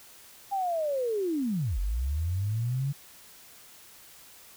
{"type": "linear two-way sweep", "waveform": "sine", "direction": "down then up", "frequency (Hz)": [809, 43.65, 143.3], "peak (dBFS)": -26, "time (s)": [0.51, 2.93], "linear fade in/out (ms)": 20, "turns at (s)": 1.79, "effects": ["white hiss -52 dBFS RMS until 4.56 s"]}